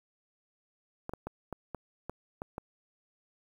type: clicks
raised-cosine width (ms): 1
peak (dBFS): -23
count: 8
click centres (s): 1.094 / 1.136 / 1.27 / 1.527 / 1.747 / 2.096 / 2.419 / 2.581
effects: 9-bit